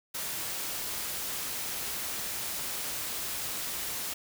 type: noise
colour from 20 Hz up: white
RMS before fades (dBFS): -35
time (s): 0.14-4.14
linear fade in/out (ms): 10
effects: none